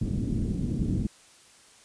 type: low-pass noise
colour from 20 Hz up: white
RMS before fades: -28 dBFS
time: 0.01-1.07 s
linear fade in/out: 5 ms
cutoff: 250 Hz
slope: 24 dB/octave
effects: white hiss -55 dBFS RMS until 1.84 s + resampled to 22050 Hz